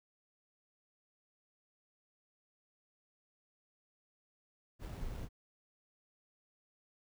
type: noise with sample-and-hold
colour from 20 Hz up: brown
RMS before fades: -42 dBFS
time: 4.79-5.29 s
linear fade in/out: 50 ms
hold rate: 6300 Hz
effects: none